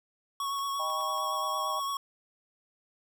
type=tone with vibrato; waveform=square; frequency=1108.7 Hz; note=C#6; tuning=in tune; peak=-31 dBFS; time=0.4-1.97 s; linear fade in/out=2 ms; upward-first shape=sine; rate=8.8 Hz; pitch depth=20 cents each way
type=clicks; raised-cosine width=0.2 ms; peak=-36 dBFS; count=4; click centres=0.588 / 0.901 / 1.011 / 1.18 s
type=chord; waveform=sine; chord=Eb augmented; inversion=none; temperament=equal with one note detuned; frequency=622.3 / 792.2 / 987.8 Hz; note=Eb5 / G5 / B5; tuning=0 / +18 / 0 cents; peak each=-38 dBFS; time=0.79-1.8 s; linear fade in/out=10 ms
effects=none